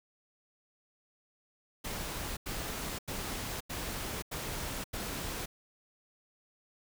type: noise bursts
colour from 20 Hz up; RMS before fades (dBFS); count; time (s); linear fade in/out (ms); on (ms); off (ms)
pink; -38; 6; 1.84-5.46; 10; 530; 88
effects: none